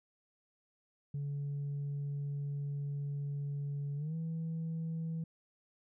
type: tone with pitch glide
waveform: sine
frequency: 142.6 to 162.86 Hz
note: C#3 to E3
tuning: +49 to -21 cents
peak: -33 dBFS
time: 1.14-5.24 s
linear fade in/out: 5 ms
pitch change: +230 cents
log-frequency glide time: 3.96-4.15 s
effects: tanh soft clip ceiling -33 dBFS